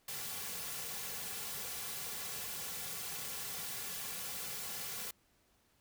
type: noise with comb filter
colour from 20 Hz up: white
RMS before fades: -42 dBFS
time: 0.08-5.11 s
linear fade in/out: 5 ms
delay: 3.2 ms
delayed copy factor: -0.75
effects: pink hiss -72 dBFS RMS until 5.8 s